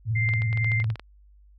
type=tone with vibrato; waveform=sine; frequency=111.5 Hz; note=A2; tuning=23 cents sharp; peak=-22 dBFS; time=0.05-0.96 s; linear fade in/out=50 ms; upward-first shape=square; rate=18 Hz; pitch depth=88 cents each way
type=tone with tremolo; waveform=sine; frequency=2093 Hz; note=C7; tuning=in tune; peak=-24 dBFS; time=0.15-0.83 s; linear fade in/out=10 ms; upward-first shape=sine; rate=2.2 Hz; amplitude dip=65%
type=clicks; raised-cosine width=0.3 ms; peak=-22 dBFS; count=12; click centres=0.29 / 0.337 / 0.42 / 0.529 / 0.574 / 0.645 / 0.718 / 0.801 / 0.843 / 0.902 / 0.957 / 0.996 s
effects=added 50 Hz sine -51 dBFS peak until 1.58 s